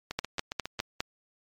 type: two click trains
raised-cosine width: 0.2 ms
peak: -16 / -11 dBFS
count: 6 / 5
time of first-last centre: 0.11-0.792 / 0.19-1.005 s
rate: 7.33 / 4.91 Hz
effects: MP3 96 kbps